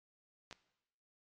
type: clicks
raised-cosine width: 0.2 ms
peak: -30 dBFS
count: 2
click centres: 0.511 / 0.527 s
effects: noise-tail reverb RT60 0.9 s tail -17 dB re dry + MP3 48 kbps